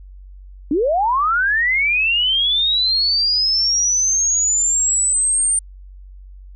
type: linear sweep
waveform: sine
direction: up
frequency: 267.6 to 8890 Hz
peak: -14 dBFS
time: 0.71-5.59 s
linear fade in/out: 2 ms
effects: added 47 Hz sine -36 dBFS peak until 6.55 s